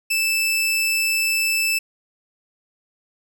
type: tone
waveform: sawtooth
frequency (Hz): 2637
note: E7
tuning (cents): 0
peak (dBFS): -15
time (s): 0.1-1.79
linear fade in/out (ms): 10
effects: none